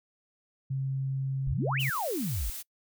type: tone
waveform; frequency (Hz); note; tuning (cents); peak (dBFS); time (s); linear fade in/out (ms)
sine; 134.5; C3; +48; -28; 0.7-1.9; 10
type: exponential two-way sweep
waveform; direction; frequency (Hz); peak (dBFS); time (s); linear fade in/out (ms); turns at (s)
sine; up then down; 40 to 3122 to 42.28; -29; 1.47-2.5; 0; 1.8
type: noise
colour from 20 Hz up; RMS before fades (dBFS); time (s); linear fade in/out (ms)
blue; -39; 1.79-2.63; 20
effects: noise-tail reverb RT60 0.1 s tail -25 dB re dry